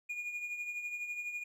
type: tone with tremolo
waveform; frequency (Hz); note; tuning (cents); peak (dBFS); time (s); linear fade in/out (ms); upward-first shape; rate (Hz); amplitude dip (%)
triangle; 2437; D#7; -37; -33; 0.09-1.44; 10; triangle; 12; 60
effects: none